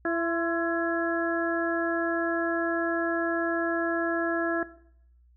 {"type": "harmonic tone with a mistuned harmonic", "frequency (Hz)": 335, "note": "E4", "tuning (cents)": 28, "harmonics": [1, 2, 3, 4, 5], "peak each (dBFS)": [-27, -31, -41, -35, -31], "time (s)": [0.05, 4.63], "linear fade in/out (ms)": 2, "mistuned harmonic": 3, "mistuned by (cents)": 65, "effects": ["noise-tail reverb RT60 0.7 s tail -17 dB re dry", "added 60 Hz sine -56 dBFS peak until 5.36 s"]}